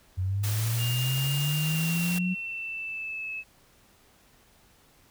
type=linear sweep; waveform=sine; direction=up; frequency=90.6 to 185 Hz; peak=-25 dBFS; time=0.17-2.35 s; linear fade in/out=20 ms
type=noise; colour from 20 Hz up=white; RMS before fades=-35 dBFS; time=0.43-2.19 s; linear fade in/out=10 ms
type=tone with pitch glide; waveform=sine; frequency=2815 to 2596 Hz; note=F7 to E7; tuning=+13 to -27 cents; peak=-32 dBFS; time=0.77-3.44 s; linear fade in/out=50 ms; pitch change=-140 cents; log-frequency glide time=1.45-3.31 s
effects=pink hiss -60 dBFS RMS until 5.1 s